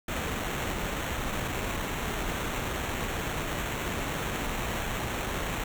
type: noise with sample-and-hold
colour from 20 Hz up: pink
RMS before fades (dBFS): -32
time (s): 0.08-5.64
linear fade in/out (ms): 5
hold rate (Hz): 4900
effects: none